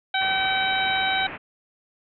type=harmonic tone; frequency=766 Hz; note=G5; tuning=40 cents flat; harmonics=1 / 2 / 3 / 4 / 5; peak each=-25 / -26 / -28 / -31 / -28 dBFS; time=0.14-1.27 s; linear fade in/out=5 ms
type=low-pass noise; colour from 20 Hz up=white; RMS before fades=-36 dBFS; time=0.2-1.38 s; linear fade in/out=20 ms; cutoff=2600 Hz; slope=48 dB/octave
effects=none